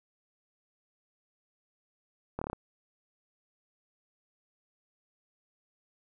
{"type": "slowing click train", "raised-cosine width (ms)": 1, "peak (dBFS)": -20, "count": 6, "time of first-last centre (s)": [2.39, 2.531], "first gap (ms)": 25, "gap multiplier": 1.06, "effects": []}